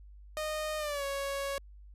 sawtooth tone with pitch glide, 616 to 555.2 Hz, D#5 to C#5, -17 to +3 cents, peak -29 dBFS, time 0.37-1.58 s, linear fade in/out 0 ms, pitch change -180 cents, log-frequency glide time 0.78-1.04 s, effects added 50 Hz sine -49 dBFS peak until 1.94 s + resampled to 32000 Hz

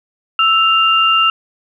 sine tone pair together, 1318.6 / 2794 Hz, E6 / F7, 0 / 0 cents, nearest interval octave + minor second, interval 1300 cents, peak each -12 dBFS, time 0.39-1.3 s, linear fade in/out 2 ms, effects none

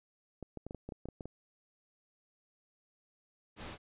clicks, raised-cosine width 2 ms, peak -29 dBFS, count 11, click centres 0.427 / 0.573 / 0.666 / 0.709 / 0.747 / 0.89 / 0.922 / 1.056 / 1.087 / 1.208 / 1.256 s
pink noise, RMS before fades -45 dBFS, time 3.56-3.78 s, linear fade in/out 50 ms
effects resampled to 8000 Hz

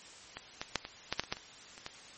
clicks, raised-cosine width 0.2 ms, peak -22 / -18 / -11 / -22 / -13 / -11 / -25 / -14 / -28 / -29 / -21 dBFS, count 11, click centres 0.37 / 0.615 / 0.757 / 0.851 / 1.126 / 1.196 / 1.237 / 1.325 / 1.369 / 1.779 / 1.864 s, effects white hiss -52 dBFS RMS until 2.17 s + MP3 32 kbps

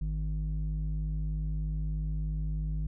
square tone with low-pass filter, 51.6 Hz, G#1, 10 cents flat, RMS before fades -32 dBFS, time 0.01-2.87 s, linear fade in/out 5 ms, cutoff 140 Hz, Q 2.3, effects none

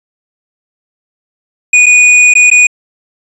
square tone with dropouts, 2466 Hz, D#7, 16 cents flat, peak -3 dBFS, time 1.73-2.67 s, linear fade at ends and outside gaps 5 ms, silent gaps 1.86-1.864 / 2.338-2.352 / 2.502-2.513 s, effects resampled to 22050 Hz

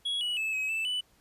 triangle tone with pitch steps, 3336 / 2931 / 2611 / 2549 / 2640 / 2983 Hz, G#7 / F#7 / E7 / D#7 / E7 / F#7, +7 / -17 / -17 / +41 / +2 / +13 cents, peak -27 dBFS, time 0.05-1.01 s, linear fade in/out 10 ms, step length 160 ms, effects pink hiss -65 dBFS RMS until 1.2 s + resampled to 32000 Hz

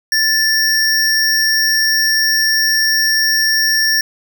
square tone pair together, 1759 / 5576 Hz, A6 / F8, -1 / -4 cents, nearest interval octave + minor sixth, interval 1997 cents, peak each -15 dBFS, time 0.12-4.01 s, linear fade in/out 2 ms, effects none

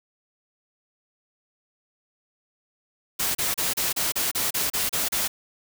white noise bursts, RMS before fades -25 dBFS, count 11, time 3.19-5.28 s, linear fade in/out 10 ms, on 160 ms, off 33 ms, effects none

